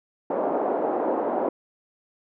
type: band-pass noise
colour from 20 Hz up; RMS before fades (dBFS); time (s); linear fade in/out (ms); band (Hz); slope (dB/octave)
white; -25; 0.3-1.49; 5; 290 to 770; 24
effects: none